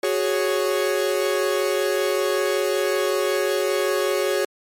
45% pulse chord, F# suspended second, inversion none, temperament equal, 370 / 415.3 / 554.4 Hz, F#4 / G#4 / C#5, 0 / 0 / 0 cents, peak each -24 dBFS, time 0.03-4.45 s, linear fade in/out 5 ms, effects MP3 64 kbps

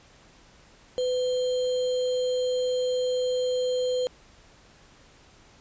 sine tone with sample-and-hold, 503 Hz, B4, 32 cents sharp, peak -23 dBFS, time 0.98-4.07 s, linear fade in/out 0 ms, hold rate 3675 Hz, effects pink hiss -55 dBFS RMS until 5.6 s + resampled to 16000 Hz

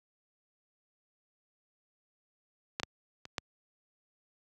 clicks, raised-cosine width 0.2 ms, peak -15 / -13 / -27 / -14 dBFS, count 4, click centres 2.799 / 2.833 / 3.254 / 3.382 s, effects high-pass 80 Hz 12 dB/octave

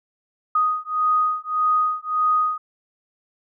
sine beating tone pair, 1244.5 / 1246.2 Hz, D#6 / D#6, 0 / +2 cents, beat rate 1.7 Hz, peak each -21 dBFS, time 0.55-2.58 s, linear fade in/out 5 ms, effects none

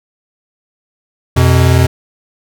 square tone pair together, 87.31 / 126.24 Hz, F2 / B2, 0 / +38 cents, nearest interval tritone, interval 638 cents, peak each -10 dBFS, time 1.36-1.87 s, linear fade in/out 10 ms, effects none

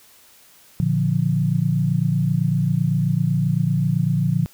sine chord, Bb major, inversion none, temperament equal, 116.54 / 146.83 / 174.61 Hz, Bb2 / D3 / F3, 0 / 0 / 0 cents, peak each -23 / -20 / -21 dBFS, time 0.8-4.46 s, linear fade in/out 0 ms, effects white hiss -51 dBFS RMS until 4.53 s

